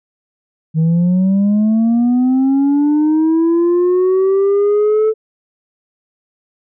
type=linear sweep; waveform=sine; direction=up; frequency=156.4 to 440.1 Hz; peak=-7 dBFS; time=0.74-5.14 s; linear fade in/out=50 ms; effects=tanh soft clip ceiling -9 dBFS